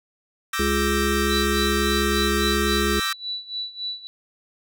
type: chord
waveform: sawtooth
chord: E half-diminished seventh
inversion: third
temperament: equal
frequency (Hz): 1174.7 / 1318.5 / 1568 / 1864.7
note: D6 / E6 / G6 / Bb6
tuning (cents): 0 / 0 / 0 / 0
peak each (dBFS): -26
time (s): 0.53-3.13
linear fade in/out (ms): 5
type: harmonic tone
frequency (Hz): 69.3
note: C#2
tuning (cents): 0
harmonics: 1 / 3 / 5 / 6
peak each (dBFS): -26 / -26 / -26 / -26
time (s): 0.59-3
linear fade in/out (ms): 5
type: tone with tremolo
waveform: sine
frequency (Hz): 3951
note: B7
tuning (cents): 0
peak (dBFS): -25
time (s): 1.3-4.07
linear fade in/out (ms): 0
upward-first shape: sine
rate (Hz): 3.6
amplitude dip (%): 85
effects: none